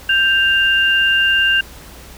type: tone pair together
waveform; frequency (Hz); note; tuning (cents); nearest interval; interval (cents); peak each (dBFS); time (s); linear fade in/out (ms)
sine; 1570.7 / 2794; G6 / F7; +3 / 0; minor seventh; 997; -14; 0.09-1.61; 5
effects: added 60 Hz sine -40 dBFS peak until 2.17 s + pink hiss -39 dBFS RMS until 2.17 s